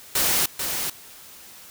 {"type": "noise with echo", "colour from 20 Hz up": "white", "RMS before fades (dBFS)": -21, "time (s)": [0.15, 0.46], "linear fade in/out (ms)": 5, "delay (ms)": 440, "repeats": 1, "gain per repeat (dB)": -6, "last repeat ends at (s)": 0.9, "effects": ["white hiss -45 dBFS RMS until 1.7 s"]}